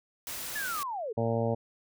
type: noise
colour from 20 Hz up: white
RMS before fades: -38 dBFS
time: 0.27-0.83 s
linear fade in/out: 0 ms
type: linear sweep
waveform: sine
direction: down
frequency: 1760 to 405.8 Hz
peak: -32 dBFS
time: 0.55-1.13 s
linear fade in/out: 10 ms
type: harmonic tone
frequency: 114.9 Hz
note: A#2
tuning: 25 cents flat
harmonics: 1 / 2 / 3 / 4 / 5 / 6 / 7 / 8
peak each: -31 / -33 / -41 / -32 / -32 / -38 / -39 / -44 dBFS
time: 1.17-1.55 s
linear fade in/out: 10 ms
effects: none